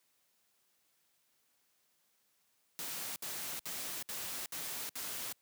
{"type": "noise bursts", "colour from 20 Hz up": "white", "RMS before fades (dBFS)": -41, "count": 6, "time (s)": [2.79, 5.325], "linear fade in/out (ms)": 0, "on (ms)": 370, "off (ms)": 63, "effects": ["white hiss -75 dBFS RMS until 5.41 s", "high-pass 100 Hz 12 dB/octave"]}